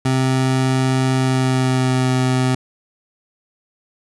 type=tone with pitch glide; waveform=25% pulse; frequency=130.81 to 128.56 Hz; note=C3 to C3; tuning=0 to -30 cents; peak=-11 dBFS; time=0.05-2.55 s; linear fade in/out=5 ms; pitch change=-30 cents; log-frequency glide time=1.15-2.11 s; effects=resampled to 24000 Hz